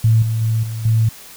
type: tone with level steps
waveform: sine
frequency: 111.9 Hz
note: A2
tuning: 30 cents sharp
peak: -9 / -16 / -14 / -22 / -11 dBFS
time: 0.04-1.09 s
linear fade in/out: 5 ms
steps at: 0.22 / 0.41 / 0.63 / 0.85 s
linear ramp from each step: 5 ms
effects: white hiss -39 dBFS RMS until 1.36 s